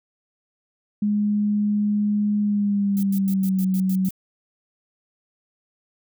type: tone with pitch glide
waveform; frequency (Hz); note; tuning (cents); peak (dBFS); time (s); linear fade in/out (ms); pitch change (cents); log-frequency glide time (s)
sine; 207.7 to 188.27; G#3 to F#3; 0 to +30; -18; 1.02-4.09; 5; -170; 2.41-3.64
type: noise bursts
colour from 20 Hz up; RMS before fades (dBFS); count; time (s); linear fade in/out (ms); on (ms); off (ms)
violet; -36; 8; 2.97-4.107; 0; 59; 95
effects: none